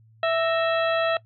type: harmonic tone with a mistuned harmonic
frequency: 659.3 Hz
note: E5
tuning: in tune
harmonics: 1 / 2 / 3 / 4 / 5 / 6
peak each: -21 / -27 / -31 / -33 / -35 / -37 dBFS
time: 0.23-1.17 s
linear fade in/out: 2 ms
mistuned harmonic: 3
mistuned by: -110 cents
effects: noise-tail reverb RT60 0.1 s tail -21 dB re dry + added 111 Hz sine -52 dBFS peak until 1.25 s